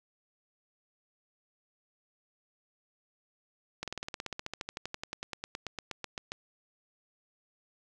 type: slowing click train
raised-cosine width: 0.2 ms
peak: -19 dBFS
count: 30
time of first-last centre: 3.83-6.319 s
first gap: 47 ms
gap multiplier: 1.04
effects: none